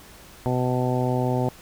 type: harmonic tone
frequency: 125.9 Hz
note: B2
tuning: 34 cents sharp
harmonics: 1 / 2 / 3 / 4 / 5 / 6 / 7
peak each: -24 / -27 / -29 / -30 / -31 / -32 / -32 dBFS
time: 0.46-1.49 s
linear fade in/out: 0 ms
effects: pink hiss -47 dBFS RMS until 1.61 s